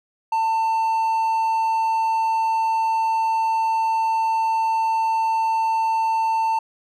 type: tone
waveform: triangle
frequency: 895 Hz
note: A5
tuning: 29 cents sharp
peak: -16 dBFS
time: 0.32-6.59 s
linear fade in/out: 5 ms
effects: none